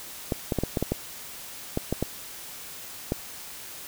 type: clicks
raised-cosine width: 2 ms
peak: -11 dBFS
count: 11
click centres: 0.322 / 0.522 / 0.587 / 0.636 / 0.772 / 0.826 / 0.92 / 1.774 / 1.926 / 2.026 / 3.121 s
effects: white hiss -41 dBFS RMS until 3.87 s